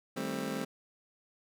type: chord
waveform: 25% pulse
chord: A half-diminished seventh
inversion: second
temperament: just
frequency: 158.4 / 198 / 220 / 264 Hz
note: Eb3 / G3 / A3 / C4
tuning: +31 / +18 / 0 / +16 cents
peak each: -39 / -36 / -36 / -34 dBFS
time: 0.16-0.65 s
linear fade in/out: 10 ms
effects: none